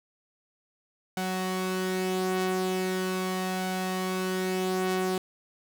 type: tone pair together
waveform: sawtooth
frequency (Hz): 185.85 / 372.1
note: F#3 / F#4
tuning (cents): +8 / +10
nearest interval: octave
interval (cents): 1202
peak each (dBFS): -26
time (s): 1.17-5.18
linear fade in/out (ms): 2
effects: none